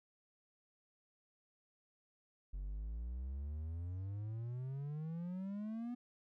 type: exponential sweep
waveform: triangle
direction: up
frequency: 45.57 to 246.9 Hz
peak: -38 dBFS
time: 2.53-5.95 s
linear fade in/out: 10 ms
effects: none